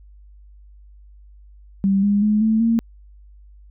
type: tone with pitch steps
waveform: sine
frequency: 195.6 / 203.4 / 211.6 / 220.1 / 228.9 Hz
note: G3 / G#3 / G#3 / A3 / A#3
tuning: -4 / -36 / +33 / +1 / -31 cents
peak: -14 dBFS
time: 1.84-2.79 s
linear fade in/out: 0 ms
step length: 190 ms
effects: added 50 Hz sine -43 dBFS peak until 3.7 s